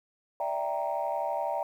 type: chord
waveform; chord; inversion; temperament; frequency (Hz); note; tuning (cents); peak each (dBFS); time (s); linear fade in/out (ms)
sine; E half-diminished seventh; third; equal; 587.3 / 659.3 / 784 / 932.3; D5 / E5 / G5 / Bb5; 0 / 0 / 0 / 0; -33; 0.4-1.63; 2
effects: tanh soft clip ceiling -20 dBFS + 10-bit